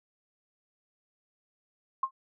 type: tone with exponential decay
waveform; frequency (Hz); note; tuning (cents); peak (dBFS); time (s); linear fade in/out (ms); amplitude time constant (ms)
sine; 1063; C6; +27; -21; 2.03-2.11; 5; 16
effects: none